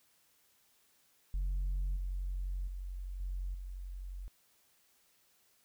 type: tone with level steps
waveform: sine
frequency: 45.77 Hz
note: F#1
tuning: 18 cents flat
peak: -29 / -33 / -38 / -34 / -40 dBFS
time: 1.34-4.28 s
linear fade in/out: 0 ms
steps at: 1.96 / 2.67 / 3.2 / 3.54 s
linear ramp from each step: 5 ms
effects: tanh soft clip ceiling -30 dBFS + white hiss -70 dBFS RMS until 5.64 s